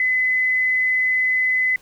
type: tone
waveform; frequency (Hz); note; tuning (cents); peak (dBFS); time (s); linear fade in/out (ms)
sine; 2021; B6; +39; -16; 0-1.76; 2
effects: pink hiss -52 dBFS RMS until 1.81 s